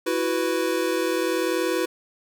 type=chord; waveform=square; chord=E suspended second; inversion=none; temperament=equal; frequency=329.6 / 370 / 493.9 Hz; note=E4 / F#4 / B4; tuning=0 / 0 / 0 cents; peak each=-27 dBFS; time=0.06-1.86 s; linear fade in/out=10 ms; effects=none